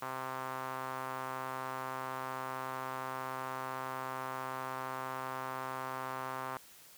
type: tone with band-pass filter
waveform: sawtooth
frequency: 130.81 Hz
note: C3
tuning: in tune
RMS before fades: -40 dBFS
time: 0.02-6.57 s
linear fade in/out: 2 ms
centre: 1100 Hz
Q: 2.4
effects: white hiss -57 dBFS RMS until 6.97 s